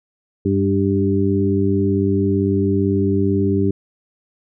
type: harmonic tone with a mistuned harmonic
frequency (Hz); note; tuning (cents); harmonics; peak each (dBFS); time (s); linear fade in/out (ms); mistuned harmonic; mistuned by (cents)
98; G2; 0; 1 / 2 / 3 / 4; -20 / -20 / -20 / -20; 0.45-3.71; 5; 2; +22
effects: none